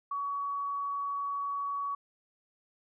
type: tone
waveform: sine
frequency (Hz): 1128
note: C#6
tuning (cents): +30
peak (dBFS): -31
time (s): 0.11-1.95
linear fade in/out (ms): 5
effects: none